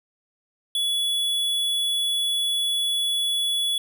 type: tone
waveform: square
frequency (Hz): 3400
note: G#7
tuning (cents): +40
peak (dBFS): -22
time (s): 0.75-3.78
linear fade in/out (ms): 2
effects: none